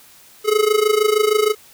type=tone with amplitude modulation; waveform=square; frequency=425.9 Hz; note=G#4; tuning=44 cents sharp; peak=-11 dBFS; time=0.44-1.55 s; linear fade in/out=50 ms; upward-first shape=sine; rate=26.4 Hz; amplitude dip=80%; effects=white hiss -47 dBFS RMS until 1.73 s